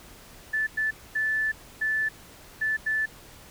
sine tone bursts at uneven times, 1750 Hz, A6, 10 cents flat, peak -23 dBFS, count 6, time 0.53-0.67 / 0.77-0.91 / 1.15-1.52 / 1.81-2.09 / 2.61-2.77 / 2.86-3.06 s, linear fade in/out 10 ms, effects pink hiss -49 dBFS RMS until 3.5 s

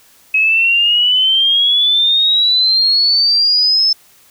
sine exponential sweep, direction up, 2552 to 5280 Hz, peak -9 dBFS, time 0.34-3.93 s, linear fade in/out 5 ms, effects white hiss -48 dBFS RMS until 4.3 s

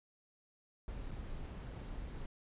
brown noise with dropouts, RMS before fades -44 dBFS, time 0.88-2.26 s, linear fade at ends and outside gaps 1 ms, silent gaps 1.109-1.113 s, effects resampled to 8000 Hz

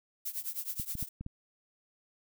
violet noise with tremolo, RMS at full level -34 dBFS, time 0.25-1.09 s, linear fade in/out 10 ms, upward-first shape triangle, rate 9.5 Hz, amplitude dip 95%
clicks, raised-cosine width 5 ms, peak -27 dBFS, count 5, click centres 0.798 / 0.953 / 1.027 / 1.21 / 1.264 s
effects none

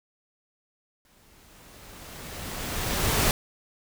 pink noise with exponential growth, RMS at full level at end -21 dBFS, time 1.05-3.31 s, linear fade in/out 1 ms, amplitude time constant 490 ms, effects none

